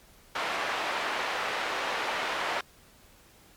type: band-pass noise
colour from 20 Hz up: pink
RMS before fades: -31 dBFS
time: 0.35-2.61 s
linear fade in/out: 5 ms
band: 670 to 2700 Hz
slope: 12 dB/octave
effects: pink hiss -57 dBFS RMS until 3.56 s + MP3 96 kbps